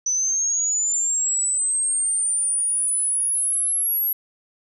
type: linear sweep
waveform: sine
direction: up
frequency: 5970 to 11620 Hz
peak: -19 dBFS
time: 0.06-4.13 s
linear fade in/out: 5 ms
effects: none